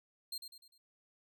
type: tone with echo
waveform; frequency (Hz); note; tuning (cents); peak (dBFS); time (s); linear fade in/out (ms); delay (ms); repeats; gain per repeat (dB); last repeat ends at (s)
sawtooth; 4186; C8; 0; -36; 0.32-0.38; 5; 100; 4; -7; 0.78
effects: none